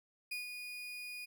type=tone with ADSR envelope; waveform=35% pulse; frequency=2460 Hz; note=D#7; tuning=20 cents flat; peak=-35 dBFS; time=0.31-1.26 s; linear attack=9 ms; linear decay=140 ms; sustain=-6 dB; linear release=19 ms; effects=none